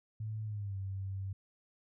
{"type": "tone with pitch glide", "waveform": "sine", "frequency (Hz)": [108.5, 96.66], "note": ["A2", "G2"], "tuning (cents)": [-24, -24], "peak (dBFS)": -36, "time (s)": [0.2, 1.33], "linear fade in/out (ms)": 5, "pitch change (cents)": -200, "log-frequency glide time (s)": [0.44, 0.77], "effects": []}